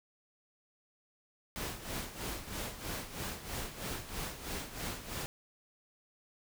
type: noise with tremolo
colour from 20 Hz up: pink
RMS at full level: -38 dBFS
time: 1.56-5.26 s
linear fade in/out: 0 ms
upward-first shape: sine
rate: 3.1 Hz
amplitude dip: 70%
effects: none